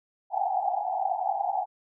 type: band-pass noise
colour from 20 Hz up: pink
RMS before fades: -28 dBFS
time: 0.3-1.66 s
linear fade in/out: 50 ms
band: 720 to 820 Hz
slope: 96 dB/octave
effects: none